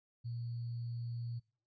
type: tone with sample-and-hold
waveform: sine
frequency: 118.3 Hz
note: A#2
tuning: 26 cents sharp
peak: -38 dBFS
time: 0.24-1.4 s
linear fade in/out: 20 ms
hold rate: 4410 Hz
effects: noise-tail reverb RT60 0.4 s tail -23 dB re dry + resampled to 16000 Hz